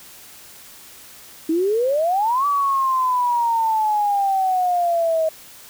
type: exponential two-way sweep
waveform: sine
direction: up then down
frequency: 311.1 to 1157 to 632 Hz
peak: -16 dBFS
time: 1.49-5.29 s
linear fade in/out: 5 ms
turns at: 2.46 s
effects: white hiss -43 dBFS RMS until 5.69 s